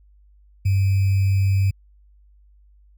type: tone with sample-and-hold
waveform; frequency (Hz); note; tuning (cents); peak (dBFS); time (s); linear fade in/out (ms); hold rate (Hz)
sine; 97.1; G2; -16; -15; 0.65-1.71; 10; 2450
effects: added 50 Hz sine -50 dBFS peak until 2.97 s